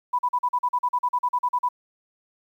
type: tone bursts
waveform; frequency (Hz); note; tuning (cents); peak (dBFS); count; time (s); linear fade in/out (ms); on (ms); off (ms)
sine; 987.8; B5; 0; -19; 16; 0.13-1.689; 10; 59; 41
effects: 9-bit